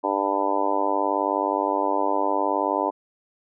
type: harmonic tone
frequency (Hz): 99.3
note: G2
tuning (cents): +23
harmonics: 3 / 4 / 5 / 6 / 7 / 8 / 9 / 10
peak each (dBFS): -29 / -30 / -31 / -28 / -31 / -31 / -26 / -28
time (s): 0.03-2.91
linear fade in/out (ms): 20
effects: none

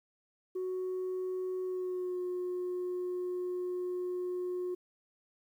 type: tone with pitch glide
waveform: sine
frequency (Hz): 370 to 360.9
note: F#4 to F#4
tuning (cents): 0 to -43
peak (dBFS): -31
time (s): 0.55-4.75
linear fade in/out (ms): 10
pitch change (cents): -43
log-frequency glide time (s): 1.63-2.22
effects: tanh soft clip ceiling -31 dBFS + 11-bit

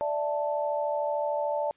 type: chord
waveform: sine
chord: D suspended second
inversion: none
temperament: just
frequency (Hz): 587.3 / 660.7 / 881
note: D5 / E5 / A5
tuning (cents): 0 / +4 / +2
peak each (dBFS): -28 / -34 / -31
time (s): 0.01-1.71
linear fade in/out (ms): 0
effects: white hiss -65 dBFS RMS until 1.76 s + resampled to 8000 Hz

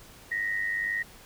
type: tone pair together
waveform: sine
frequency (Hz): 1864.7 / 1966.5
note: A#6 / B6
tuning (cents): 0 / -8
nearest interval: minor second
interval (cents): 92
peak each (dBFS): -28 / -33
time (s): 0.31-1.03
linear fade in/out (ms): 10
effects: pink hiss -51 dBFS RMS until 1.25 s

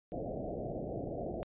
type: low-pass noise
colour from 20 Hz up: white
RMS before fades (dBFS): -39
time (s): 0.12-1.43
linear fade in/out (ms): 0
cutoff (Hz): 720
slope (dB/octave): 96
effects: resampled to 8000 Hz

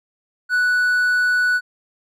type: tone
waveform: triangle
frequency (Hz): 1480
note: F#6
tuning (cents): 0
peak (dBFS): -13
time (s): 0.49-1.61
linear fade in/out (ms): 50
effects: none

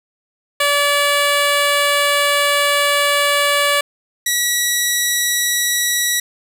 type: tone pair in turn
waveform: 10% pulse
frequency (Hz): 575 / 1934.1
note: D5 / B6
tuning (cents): -37 / -37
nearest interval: octave + major sixth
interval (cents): 2100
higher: second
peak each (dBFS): -5 / -6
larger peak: first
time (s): 0.6-3.81 / 4.26-6.2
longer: first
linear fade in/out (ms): 5
effects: none

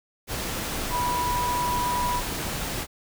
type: tone in noise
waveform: sine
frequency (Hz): 980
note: B5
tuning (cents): -14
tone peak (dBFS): -24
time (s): 0.9-2.22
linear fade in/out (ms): 50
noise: pink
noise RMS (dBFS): -30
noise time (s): 0.27-2.87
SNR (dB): +3
effects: none

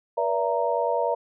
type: tone cluster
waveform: sine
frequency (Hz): 482.1 / 579 / 669 / 930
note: B4 / D5 / E5 / A#5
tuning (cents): -42 / -25 / +25 / -4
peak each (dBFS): -27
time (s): 0.17-1.15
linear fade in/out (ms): 10
effects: none

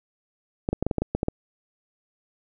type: clicks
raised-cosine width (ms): 2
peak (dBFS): -10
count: 10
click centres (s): 0.689 / 0.73 / 0.826 / 0.866 / 0.912 / 0.983 / 1.02 / 1.15 / 1.231 / 1.284
effects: none

